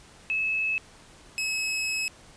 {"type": "tone pair in turn", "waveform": ["sine", "sawtooth"], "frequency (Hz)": [2595, 2573], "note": ["E7", "E7"], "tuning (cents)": [-28, -43], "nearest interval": "unison", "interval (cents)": 15, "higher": "first", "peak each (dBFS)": [-24, -23], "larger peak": "second", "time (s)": [[0.3, 0.78], [1.38, 2.08]], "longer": "second", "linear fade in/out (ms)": 0, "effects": ["pink hiss -52 dBFS RMS until 2.36 s", "resampled to 22050 Hz"]}